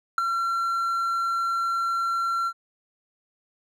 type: tone with ADSR envelope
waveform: triangle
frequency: 1362 Hz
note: F6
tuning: 44 cents flat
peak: -12 dBFS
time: 0.18-2.53 s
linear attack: 3 ms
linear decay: 6 ms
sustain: -9 dB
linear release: 60 ms
effects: none